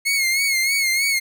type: tone with vibrato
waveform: sawtooth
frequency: 2166 Hz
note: C#7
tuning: 41 cents flat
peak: -14 dBFS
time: 0.05-1.2 s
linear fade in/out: 20 ms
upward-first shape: sine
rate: 3.2 Hz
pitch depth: 63 cents each way
effects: none